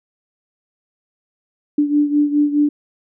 sine beating tone pair, 292.3 / 297.1 Hz, D4 / D4, -8 / +20 cents, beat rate 4.8 Hz, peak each -14 / -19 dBFS, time 1.78-2.69 s, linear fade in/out 5 ms, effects none

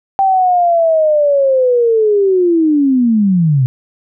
sine linear sweep, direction down, 784 to 122.8 Hz, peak -8 dBFS, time 0.19-3.66 s, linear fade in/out 0 ms, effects none

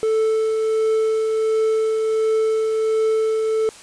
triangle tone with tremolo, 440 Hz, A4, in tune, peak -13 dBFS, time 0.03-3.69 s, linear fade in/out 0 ms, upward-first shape triangle, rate 1.4 Hz, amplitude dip 30%, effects white hiss -42 dBFS RMS until 3.82 s + resampled to 22050 Hz

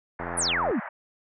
white band-pass noise, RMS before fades -37 dBFS, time 0.19-0.89 s, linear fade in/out 5 ms, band 570 to 1900 Hz, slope 48 dB/octave
click train, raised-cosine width 1 ms, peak -20 dBFS, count 45, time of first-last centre 0.2-0.71 s, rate 86.3 Hz
sine exponential sweep, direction down, 11175 to 187.9 Hz, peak -23 dBFS, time 0.37-0.8 s, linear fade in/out 10 ms
effects none

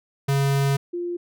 square / sine tone pair in turn, 138.59 / 349.2 Hz, C#3 / F4, 0 / 0 cents, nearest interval octave + major third, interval 1600 cents, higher second, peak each -19 / -25 dBFS, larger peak first, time 0.28-0.77 / 0.93-1.17 s, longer first, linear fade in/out 10 ms, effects none

